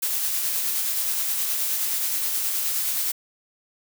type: noise with tremolo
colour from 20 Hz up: blue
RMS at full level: -24 dBFS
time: 0.02-3.12 s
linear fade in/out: 10 ms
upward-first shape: sine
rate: 9.5 Hz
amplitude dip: 25%
effects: none